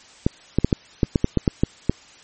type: clicks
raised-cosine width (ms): 3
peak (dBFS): -3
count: 11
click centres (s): 0.265 / 0.586 / 0.646 / 0.728 / 1.032 / 1.158 / 1.244 / 1.373 / 1.478 / 1.635 / 1.896
effects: white hiss -48 dBFS RMS until 2.23 s + MP3 32 kbps